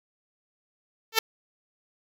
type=tone with exponential growth; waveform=5% pulse; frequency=445.8 Hz; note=A4; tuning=23 cents sharp; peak=-4 dBFS; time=1.12-1.19 s; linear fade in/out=5 ms; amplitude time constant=15 ms; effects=none